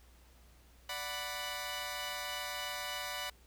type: chord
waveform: 10% pulse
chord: B minor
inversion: first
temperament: equal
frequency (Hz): 587.3 / 740 / 987.8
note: D5 / F#5 / B5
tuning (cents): 0 / 0 / 0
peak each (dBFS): -35 / -34 / -33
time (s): 0.89-3.3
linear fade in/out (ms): 5
effects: added 60 Hz sine -60 dBFS peak until 3.46 s + pink hiss -65 dBFS RMS until 3.46 s